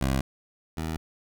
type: tone pair in turn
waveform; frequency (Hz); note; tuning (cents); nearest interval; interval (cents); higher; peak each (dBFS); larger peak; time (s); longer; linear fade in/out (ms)
15% pulse; 66.6 / 80.01; C2 / D#2; +31 / +49; minor third; 318; second; -17 / -23; first; 0.01-0.21 / 0.77-0.97; neither; 5
effects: none